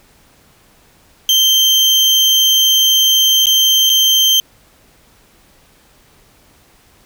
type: tone with dropouts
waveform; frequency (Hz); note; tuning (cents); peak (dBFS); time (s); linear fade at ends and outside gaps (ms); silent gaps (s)
35% pulse; 3136; G7; 0; -7; 1.29-4.4; 1; 3.458-3.468 / 3.895-3.899
effects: pink hiss -50 dBFS RMS until 7.05 s